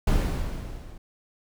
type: noise with level ramp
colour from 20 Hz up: brown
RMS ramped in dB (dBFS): -19 to -44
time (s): 0.07-0.98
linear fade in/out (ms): 5
effects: none